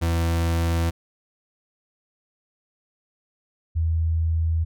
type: tone pair in turn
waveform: 40% pulse / sine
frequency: 83.6 / 81.41 Hz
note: E2 / E2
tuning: +25 / -21 cents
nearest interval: unison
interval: 46 cents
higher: first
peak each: -19 dBFS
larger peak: neither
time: 0.01-0.91 / 3.75-4.65 s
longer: neither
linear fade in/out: 20 ms
effects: none